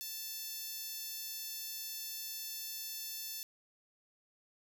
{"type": "tone with high-pass filter", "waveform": "10% pulse", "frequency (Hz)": 882, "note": "A5", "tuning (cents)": 4, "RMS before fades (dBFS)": -43, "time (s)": [0.01, 3.43], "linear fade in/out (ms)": 0, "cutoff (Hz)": 7200, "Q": 0.78, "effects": []}